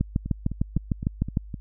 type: two click trains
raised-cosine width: 5 ms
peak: -19 / -10 dBFS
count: 6 / 10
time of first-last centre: 0.26-1.542 / 0.01-1.372 s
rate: 3.9 / 6.61 Hz
effects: added 51 Hz sine -39 dBFS peak until 1.6 s

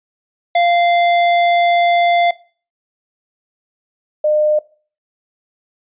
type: tone pair in turn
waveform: square / sine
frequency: 694 / 606.3 Hz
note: F5 / D#5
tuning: -11 / -45 cents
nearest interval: major second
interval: 234 cents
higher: first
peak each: -11 dBFS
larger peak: neither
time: 0.55-2.31 / 4.24-4.59 s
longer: first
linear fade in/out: 5 ms
effects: noise-tail reverb RT60 0.4 s tail -20 dB re dry + resampled to 8000 Hz

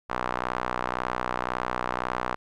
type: tone with band-pass filter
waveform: sawtooth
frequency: 61.9 Hz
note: B1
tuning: 5 cents sharp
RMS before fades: -30 dBFS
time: 0.09-2.36 s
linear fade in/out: 20 ms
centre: 1100 Hz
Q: 1.8
effects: none

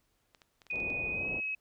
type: clicks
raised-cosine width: 0.2 ms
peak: -37 dBFS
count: 8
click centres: 0.348 / 0.418 / 0.618 / 0.667 / 0.711 / 0.758 / 0.802 / 0.902 s
type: tone with pitch glide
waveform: sine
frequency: 2483 to 2559 Hz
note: D#7 to D#7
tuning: -4 to +48 cents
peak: -32 dBFS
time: 0.7-1.55 s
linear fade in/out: 5 ms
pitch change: +52 cents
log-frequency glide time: 1.1-1.28 s
type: low-pass noise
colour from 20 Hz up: white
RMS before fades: -43 dBFS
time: 0.72-1.41 s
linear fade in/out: 20 ms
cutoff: 650 Hz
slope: 24 dB/octave
effects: pink hiss -75 dBFS RMS until 1.6 s

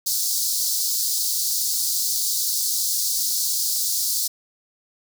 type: high-pass noise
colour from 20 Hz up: pink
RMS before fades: -23 dBFS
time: 0.06-4.28 s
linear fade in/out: 10 ms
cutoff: 4300 Hz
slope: 48 dB/octave
effects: none

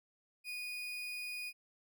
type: tone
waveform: 35% pulse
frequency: 2470 Hz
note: D#7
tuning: 13 cents flat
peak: -38 dBFS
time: 0.44-1.53 s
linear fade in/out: 50 ms
effects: none

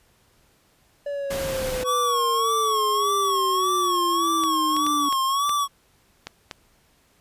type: exponential sweep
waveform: triangle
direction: down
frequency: 576 to 289 Hz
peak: -24 dBFS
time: 1.06-5.09 s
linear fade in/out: 5 ms
type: noise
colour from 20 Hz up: pink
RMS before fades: -31 dBFS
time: 1.3-1.84 s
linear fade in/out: 10 ms
type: tone with vibrato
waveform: square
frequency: 1114 Hz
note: C#6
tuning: 8 cents sharp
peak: -21 dBFS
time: 1.84-5.68 s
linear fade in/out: 50 ms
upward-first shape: sine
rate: 1.7 Hz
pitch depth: 84 cents each way
type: clicks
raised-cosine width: 0.2 ms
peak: -15 dBFS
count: 7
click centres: 4.437 / 4.766 / 4.866 / 5.126 / 5.494 / 6.27 / 6.512 s
effects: pink hiss -61 dBFS RMS until 7.2 s + resampled to 32000 Hz

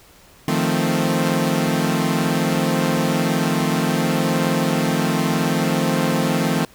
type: chord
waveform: sawtooth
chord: F dominant seventh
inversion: third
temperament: equal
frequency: 155.56 / 174.61 / 220 / 261.6 Hz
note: Eb3 / F3 / A3 / C4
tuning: 0 / 0 / 0 / 0 cents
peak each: -19 dBFS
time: 0.48-6.65 s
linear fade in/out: 2 ms
effects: pink hiss -49 dBFS RMS until 6.74 s

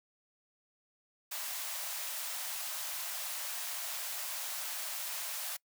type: high-pass noise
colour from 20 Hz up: white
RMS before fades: -39 dBFS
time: 1.31-5.57 s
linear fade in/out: 10 ms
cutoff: 560 Hz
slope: 96 dB/octave
effects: noise-tail reverb RT60 0.1 s tail -24 dB re dry

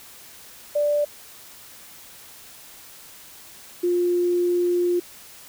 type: tone pair in turn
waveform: sine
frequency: 587.3 / 352.4 Hz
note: D5 / F4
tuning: 0 / +16 cents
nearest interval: major sixth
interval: 884 cents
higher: first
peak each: -18 dBFS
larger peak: neither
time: 0.75-1.05 / 3.83-5 s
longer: second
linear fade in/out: 10 ms
effects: white hiss -45 dBFS RMS until 5.48 s

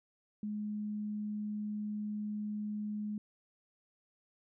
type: tone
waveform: sine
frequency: 210 Hz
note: G#3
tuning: 19 cents sharp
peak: -35 dBFS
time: 0.43-3.18 s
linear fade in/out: 2 ms
effects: none

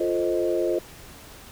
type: chord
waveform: sine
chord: F dominant seventh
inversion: none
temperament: equal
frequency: 349.2 / 440 / 523.3 / 622.3 Hz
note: F4 / A4 / C5 / Eb5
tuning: 0 / 0 / 0 / 0 cents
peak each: -24 / -29 / -28 / -28 dBFS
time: 0-0.79 s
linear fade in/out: 5 ms
effects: pink hiss -45 dBFS RMS until 1.51 s

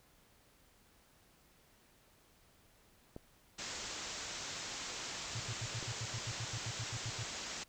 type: clicks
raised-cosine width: 2 ms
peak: -32 dBFS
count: 2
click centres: 3.164 / 5.827 s
type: low-pass noise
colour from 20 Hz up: white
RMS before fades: -44 dBFS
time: 3.58-7.64 s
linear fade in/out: 10 ms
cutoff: 7600 Hz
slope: 96 dB/octave
type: tone bursts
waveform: sine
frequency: 114.2 Hz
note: A#2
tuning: 35 cents flat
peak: -38 dBFS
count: 15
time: 5.35-7.234 s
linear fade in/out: 5 ms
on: 50 ms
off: 81 ms
effects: pink hiss -67 dBFS RMS until 7.68 s

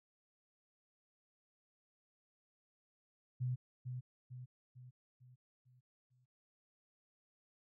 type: tone with echo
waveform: sine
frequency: 125.7 Hz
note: B2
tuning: 31 cents sharp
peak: -34 dBFS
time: 3.4-3.56 s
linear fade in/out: 20 ms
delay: 450 ms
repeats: 6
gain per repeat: -6 dB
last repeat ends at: 6.26 s
effects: none

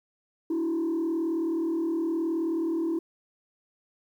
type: tone with frequency modulation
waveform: sine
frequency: 329.6 Hz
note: E4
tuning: in tune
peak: -23 dBFS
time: 0.5-2.99 s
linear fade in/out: 5 ms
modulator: 39.1 Hz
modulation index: 0.62
effects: tanh soft clip ceiling -23 dBFS + 10-bit

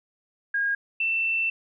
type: tone pair in turn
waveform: sine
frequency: 1629 / 2677 Hz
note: G#6 / E7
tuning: -34 / +26 cents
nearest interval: major sixth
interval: 860 cents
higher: second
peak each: -22 dBFS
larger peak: neither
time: 0.54-0.75 / 1-1.5 s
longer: second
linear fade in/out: 5 ms
effects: none

